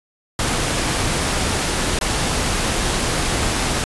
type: noise with dropouts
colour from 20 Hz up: pink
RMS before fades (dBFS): -20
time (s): 0.39-3.84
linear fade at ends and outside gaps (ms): 1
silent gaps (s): 1.989-2.012
effects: resampled to 24000 Hz